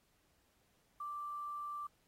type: tone with quantisation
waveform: sine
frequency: 1174.7 Hz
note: D6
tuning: in tune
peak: -40 dBFS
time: 1-1.87 s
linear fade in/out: 5 ms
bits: 11
effects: pink hiss -75 dBFS RMS until 2.07 s + AAC 48 kbps